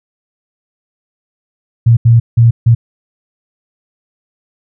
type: tone bursts at uneven times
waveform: sine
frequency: 116.54 Hz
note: A#2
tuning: in tune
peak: -3 dBFS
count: 4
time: 1.86-1.97 / 2.05-2.2 / 2.37-2.51 / 2.66-2.75 s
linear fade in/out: 10 ms
effects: none